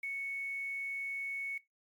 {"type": "tone with quantisation", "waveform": "sine", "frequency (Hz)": 2215, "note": "C#7", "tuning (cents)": -2, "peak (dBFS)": -35, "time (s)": [0.03, 1.58], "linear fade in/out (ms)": 5, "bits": 10, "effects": ["noise-tail reverb RT60 0.2 s tail -20 dB re dry", "MP3 96 kbps"]}